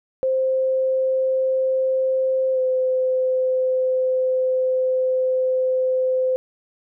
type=tone with pitch glide; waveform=sine; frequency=523.3 to 514.9 Hz; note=C5 to C5; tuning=0 to -28 cents; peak=-17 dBFS; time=0.23-6.36 s; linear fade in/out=0 ms; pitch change=-28 cents; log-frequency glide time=2.53-2.59 s; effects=none